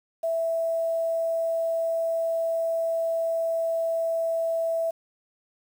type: tone with quantisation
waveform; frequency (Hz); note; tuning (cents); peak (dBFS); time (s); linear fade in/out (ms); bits
sine; 659.3; E5; 0; -23; 0.23-4.91; 10; 8
effects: none